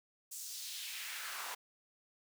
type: noise with high-pass filter sweep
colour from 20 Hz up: pink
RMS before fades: -44 dBFS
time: 0.31-1.55 s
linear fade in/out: 10 ms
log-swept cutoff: 7500 to 890 Hz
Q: 1.6
effects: none